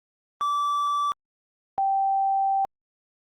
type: tone pair in turn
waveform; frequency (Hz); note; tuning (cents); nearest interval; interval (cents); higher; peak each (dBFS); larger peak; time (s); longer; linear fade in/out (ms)
triangle / sine; 1160 / 780.4; D6 / G5; -22 / -8; perfect fifth; 686; first; -20; neither; 0.41-1.12 / 1.78-2.65; second; 0
effects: Opus 32 kbps